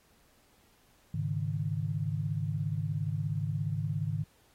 sine chord, Ab suspended fourth, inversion none, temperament equal, 103.83 / 138.59 / 155.56 Hz, Ab2 / Db3 / Eb3, 0 / 0 / 0 cents, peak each -34 / -35 / -33 dBFS, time 1.14-4.24 s, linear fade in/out 5 ms, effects pink hiss -66 dBFS RMS until 4.54 s + AAC 48 kbps

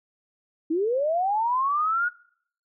sine linear sweep, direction up, 303.4 to 1457 Hz, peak -21 dBFS, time 0.7-2.09 s, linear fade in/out 10 ms, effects noise-tail reverb RT60 0.6 s tail -22 dB re dry

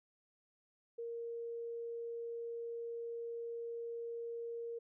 sine tone, 466.2 Hz, A#4, in tune, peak -40 dBFS, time 0.98-4.79 s, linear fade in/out 10 ms, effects none

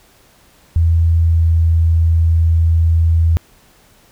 sine tone with pitch glide, 82.9 to 82.33 Hz, E2 to E2, +10 to -2 cents, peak -9 dBFS, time 0.76-3.37 s, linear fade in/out 0 ms, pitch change -12 cents, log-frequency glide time 1.21-1.44 s, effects pink hiss -50 dBFS RMS until 4.11 s

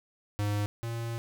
square tone pair in turn, 103.3 / 115.95 Hz, G#2 / A#2, -9 / -9 cents, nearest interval major second, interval 200 cents, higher second, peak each -28 / -33 dBFS, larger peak first, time 0.39-0.66 / 0.83-1.18 s, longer second, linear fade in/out 0 ms, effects none

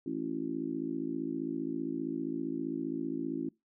harmonic tone with a mistuned harmonic, 55.2 Hz, A1, 6 cents sharp, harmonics 3 / 4 / 5 / 6 / 7, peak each -45 / -43 / -35 / -37 / -44 dBFS, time 0.06-3.49 s, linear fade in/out 5 ms, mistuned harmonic 7, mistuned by -54 cents, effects noise-tail reverb RT60 0.2 s tail -23 dB re dry

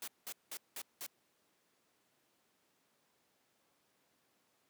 white noise bursts, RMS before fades -44 dBFS, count 5, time 0.02-1.065 s, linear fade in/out 2 ms, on 57 ms, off 190 ms, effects pink hiss -75 dBFS RMS until 4.69 s + high-pass 200 Hz 12 dB/octave

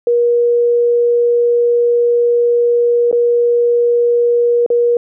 sine tone with dropouts, 477 Hz, A#4, 40 cents sharp, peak -9 dBFS, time 0.07-4.97 s, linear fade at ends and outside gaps 2 ms, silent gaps 3.114-3.127 / 4.663-4.702 s, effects none

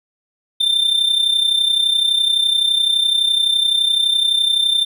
triangle tone with amplitude modulation, 3579 Hz, A7, 29 cents sharp, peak -9 dBFS, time 0.6-4.85 s, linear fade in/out 10 ms, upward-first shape sine, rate 31.8 Hz, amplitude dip 65%, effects none

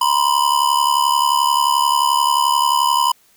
square ring-modulated tone, 996 Hz, B5, 14 cents sharp, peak -11 dBFS, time 0.01-3.12 s, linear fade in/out 5 ms, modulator 35.7 Hz, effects white hiss -55 dBFS RMS until 3.36 s

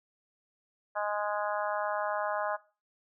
harmonic tone, 207.7 Hz, G#3, in tune, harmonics 3 / 4 / 5 / 6 / 7 / 8, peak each -33 / -35 / -37 / -39 / -40 / -41 dBFS, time 0.95-2.57 s, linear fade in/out 20 ms, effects noise-tail reverb RT60 0.3 s tail -17 dB re dry

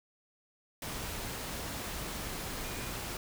sine tone in noise, 2436 Hz, D#7, 37 cents flat, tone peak -50 dBFS, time 2.64-2.91 s, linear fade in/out 2 ms, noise pink, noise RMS -39 dBFS, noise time 0.82-3.17 s, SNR -14 dB, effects none

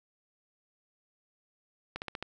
slowing click train, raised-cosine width 0.3 ms, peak -20 dBFS, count 5, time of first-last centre 1.96-2.226 s, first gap 59 ms, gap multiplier 1.08, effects none

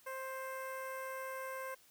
15% pulse tone with notch filter, 526 Hz, C5, 9 cents sharp, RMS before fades -43 dBFS, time 0.06-1.75 s, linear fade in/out 10 ms, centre 4500 Hz, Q 0.63, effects white hiss -65 dBFS RMS until 1.9 s

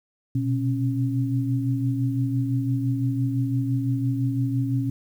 sine tone cluster, 122.5 / 128.4 / 273.7 Hz, B2 / C3 / C#4, -14 / -32 / -22 cents, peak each -23 / -31 / -26 dBFS, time 0.35-4.9 s, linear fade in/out 5 ms, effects 9-bit

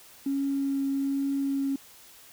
triangle tone with vibrato, 275.5 Hz, C#4, 11 cents flat, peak -21 dBFS, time 0.26-1.76 s, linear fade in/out 5 ms, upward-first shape triangle, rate 1.2 Hz, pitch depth 10 cents each way, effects tanh soft clip ceiling -23 dBFS + white hiss -52 dBFS RMS until 2.32 s

